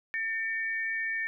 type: tone pair together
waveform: sine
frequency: 1797.7 / 2265 Hz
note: A6 / C#7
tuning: +37 / +37 cents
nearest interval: major third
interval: 400 cents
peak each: -30 / -35 dBFS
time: 0.14-1.27 s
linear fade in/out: 0 ms
effects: none